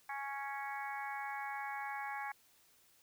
harmonic tone, 277.2 Hz, C#4, in tune, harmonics 3 / 4 / 5 / 6 / 7 / 8, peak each -42 / -47 / -53 / -46 / -50 / -48 dBFS, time 0.09-2.32 s, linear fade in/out 5 ms, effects white hiss -68 dBFS RMS until 3.02 s

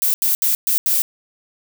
violet noise bursts at uneven times, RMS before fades -17 dBFS, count 5, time 0.02-0.14 / 0.22-0.35 / 0.42-0.55 / 0.67-0.78 / 0.86-1.02 s, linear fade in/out 0 ms, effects none

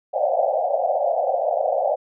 white band-pass noise, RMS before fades -21 dBFS, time 0.13-1.96 s, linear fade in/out 20 ms, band 520 to 770 Hz, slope 96 dB/octave, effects none

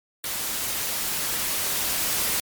white noise with level ramp, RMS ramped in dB -29 to -24 dBFS, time 0.24-2.4 s, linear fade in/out 2 ms, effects MP3 96 kbps

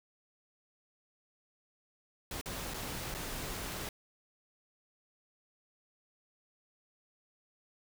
pink noise with dropouts, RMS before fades -40 dBFS, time 2.31-3.89 s, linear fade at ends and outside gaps 2 ms, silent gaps 2.413-2.458 / 2.738-2.742 / 3.142-3.147 s, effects none

